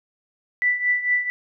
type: tone with tremolo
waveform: sine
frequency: 1975.5 Hz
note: B6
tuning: in tune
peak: -15 dBFS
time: 0.62-1.3 s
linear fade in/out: 0 ms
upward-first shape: triangle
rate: 4.4 Hz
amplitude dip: 80%
effects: none